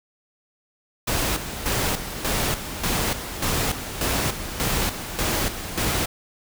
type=noise with tremolo; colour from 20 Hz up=pink; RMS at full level=-23 dBFS; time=1.07-6.06 s; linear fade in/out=10 ms; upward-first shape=square; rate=1.7 Hz; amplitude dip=65%; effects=none